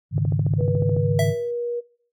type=chord; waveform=sine; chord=Ab suspended fourth; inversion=none; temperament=equal; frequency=103.83 / 138.59 / 155.56 Hz; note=Ab2 / Db3 / Eb3; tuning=0 / 0 / 0 cents; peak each=-23 dBFS; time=0.11-1.35 s; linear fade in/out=50 ms
type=click train; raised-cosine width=2 ms; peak=-18 dBFS; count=12; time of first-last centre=0.18-0.966 s; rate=14 Hz
type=tone with pitch glide; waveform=sine; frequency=488 to 478 Hz; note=B4 to A#4; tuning=-21 to +43 cents; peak=-24 dBFS; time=0.58-1.81 s; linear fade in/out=20 ms; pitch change=-36 cents; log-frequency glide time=0.88-1.29 s
type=tone with exponential decay; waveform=square; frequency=660 Hz; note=E5; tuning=2 cents sharp; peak=-19 dBFS; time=1.19-1.51 s; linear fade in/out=2 ms; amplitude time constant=69 ms
effects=noise-tail reverb RT60 0.5 s tail -21 dB re dry + AAC 64 kbps